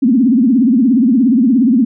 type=tone with vibrato; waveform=sine; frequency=246.7 Hz; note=B3; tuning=2 cents flat; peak=-7 dBFS; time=0.02-1.85 s; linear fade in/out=10 ms; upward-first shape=triangle; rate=17 Hz; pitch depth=260 cents each way; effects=none